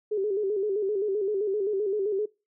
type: tone with vibrato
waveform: sine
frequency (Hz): 405.1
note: G#4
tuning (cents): -43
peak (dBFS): -24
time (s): 0.11-2.26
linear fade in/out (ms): 10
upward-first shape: square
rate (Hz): 7.7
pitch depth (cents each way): 80
effects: noise-tail reverb RT60 0.3 s tail -24 dB re dry